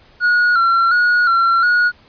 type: tone with vibrato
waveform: triangle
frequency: 1405 Hz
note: F6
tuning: 10 cents sharp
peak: -9 dBFS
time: 0.2-1.92 s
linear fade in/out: 50 ms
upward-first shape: square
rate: 1.4 Hz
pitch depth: 54 cents each way
effects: pink hiss -49 dBFS RMS until 2.08 s + resampled to 11025 Hz